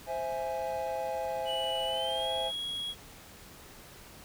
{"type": "chord", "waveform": "triangle", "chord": "C augmented", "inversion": "none", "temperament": "equal", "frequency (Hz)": [523.3, 659.3, 830.6], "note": ["C5", "E5", "G#5"], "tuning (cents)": [0, 0, 0], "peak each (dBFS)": -34, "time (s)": [0.06, 2.52], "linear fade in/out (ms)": 50}
{"type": "tone with pitch glide", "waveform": "triangle", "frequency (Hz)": [2954, 3316], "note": ["F#7", "G#7"], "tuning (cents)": [-3, -3], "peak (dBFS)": -32, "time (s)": [1.45, 2.95], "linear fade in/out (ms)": 50, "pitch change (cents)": 200, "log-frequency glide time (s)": [1.86, 2.3]}
{"effects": ["pink hiss -51 dBFS RMS until 4.24 s"]}